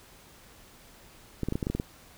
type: clicks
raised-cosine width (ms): 3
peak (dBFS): -16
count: 9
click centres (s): 1.433 / 1.486 / 1.524 / 1.555 / 1.628 / 1.669 / 1.7 / 1.75 / 1.799
effects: pink hiss -54 dBFS RMS until 2.17 s